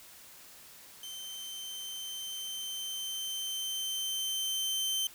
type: tone with level ramp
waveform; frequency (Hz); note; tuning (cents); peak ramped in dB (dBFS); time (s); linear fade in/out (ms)
sawtooth; 3100; G7; -20; -38 to -26; 1.03-5.07; 2
effects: white hiss -53 dBFS RMS until 5.14 s